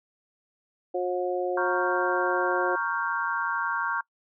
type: harmonic tone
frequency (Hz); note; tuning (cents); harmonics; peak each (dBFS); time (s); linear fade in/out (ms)
180; F#3; -47; 2 / 3 / 4; -28 / -29 / -32; 0.94-2.76; 10
type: chord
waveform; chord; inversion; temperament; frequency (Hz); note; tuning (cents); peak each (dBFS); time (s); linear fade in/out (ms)
sine; G half-diminished seventh; first; equal; 932.3 / 1108.7 / 1396.9 / 1568; Bb5 / Db6 / F6 / G6; 0 / 0 / 0 / 0; -31; 1.57-4.01; 5
effects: noise-tail reverb RT60 0.1 s tail -24 dB re dry